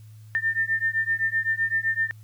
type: beating tone pair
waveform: sine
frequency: 1797 / 1804.8 Hz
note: A6 / A6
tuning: +36 / +44 cents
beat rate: 7.8 Hz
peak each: -25 dBFS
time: 0.35-2.11 s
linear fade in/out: 0 ms
effects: added 108 Hz sine -43 dBFS peak until 2.23 s + white hiss -62 dBFS RMS until 2.23 s